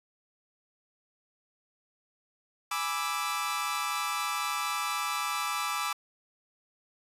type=chord; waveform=sawtooth; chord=E dominant seventh; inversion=first; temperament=equal; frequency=830.6 / 987.8 / 1174.7 / 1318.5 Hz; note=G#5 / B5 / D6 / E6; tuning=0 / 0 / 0 / 0 cents; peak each=-35 / -34 / -29 / -31 dBFS; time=2.71-5.93 s; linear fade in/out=5 ms; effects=resampled to 32000 Hz